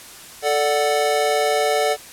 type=chord; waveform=square; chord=D major; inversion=second; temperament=equal; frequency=440 / 587.3 / 740 Hz; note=A4 / D5 / F#5; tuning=0 / 0 / 0 cents; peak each=-22 dBFS; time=0.42-1.97 s; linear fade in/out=50 ms; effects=white hiss -40 dBFS RMS until 2.12 s + low-pass 12000 Hz 12 dB/octave